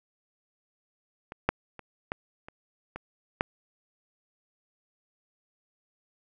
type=clicks; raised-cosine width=0.5 ms; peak=-24 / -7 / -27 / -15 / -28 / -22 / -9 dBFS; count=7; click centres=1.321 / 1.49 / 1.793 / 2.119 / 2.485 / 2.96 / 3.409 s; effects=none